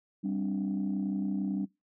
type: chord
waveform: sine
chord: G suspended fourth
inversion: none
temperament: equal with one note detuned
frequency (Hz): 196 / 262.5 / 293.7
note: G3 / C4 / D4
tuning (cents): 0 / +6 / 0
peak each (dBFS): -30 / -36 / -33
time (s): 0.23-1.66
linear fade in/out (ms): 20
effects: noise-tail reverb RT60 0.2 s tail -22 dB re dry + tanh soft clip ceiling -23 dBFS